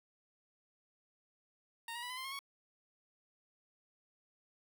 15% pulse tone with pitch steps, 924 / 952.7 / 982.3 / 1012.9 / 1044.4 / 1076.8 / 1110.3 Hz, A#5 / A#5 / B5 / B5 / C6 / C6 / C#6, -16 / +37 / -10 / +43 / -3 / +49 / +2 cents, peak -35 dBFS, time 1.88-2.391 s, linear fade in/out 2 ms, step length 73 ms, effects none

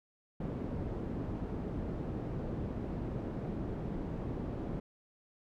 white low-pass noise, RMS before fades -38 dBFS, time 0.4-4.8 s, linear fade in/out 5 ms, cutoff 290 Hz, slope 12 dB/octave, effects none

